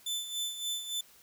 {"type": "tone with tremolo", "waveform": "sawtooth", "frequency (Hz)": 3520, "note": "A7", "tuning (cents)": 0, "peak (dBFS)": -28, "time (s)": [0.06, 1.01], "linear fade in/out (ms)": 5, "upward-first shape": "sine", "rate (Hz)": 3.5, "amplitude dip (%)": 65, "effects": ["white hiss -59 dBFS RMS until 1.22 s"]}